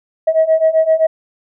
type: beating tone pair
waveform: sine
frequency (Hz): 635 / 642.7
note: D#5 / E5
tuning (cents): +35 / -44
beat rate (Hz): 7.7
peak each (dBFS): -13 / -11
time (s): 0.27-1.07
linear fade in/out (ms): 10
effects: tanh soft clip ceiling -4 dBFS